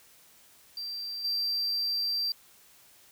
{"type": "tone with level steps", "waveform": "triangle", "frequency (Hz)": 4703, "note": "D8", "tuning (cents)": 2, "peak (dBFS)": [-33, -26], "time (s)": [0.77, 2.32], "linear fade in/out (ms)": 2, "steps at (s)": 1.24, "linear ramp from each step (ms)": 10, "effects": ["white hiss -58 dBFS RMS until 3.11 s"]}